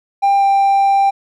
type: tone with pitch glide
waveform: triangle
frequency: 795 to 789.5 Hz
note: G5 to G5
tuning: +24 to +12 cents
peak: -7 dBFS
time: 0.22-1.11 s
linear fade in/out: 20 ms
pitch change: -12 cents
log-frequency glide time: 0.38-0.44 s
effects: tanh soft clip ceiling -3 dBFS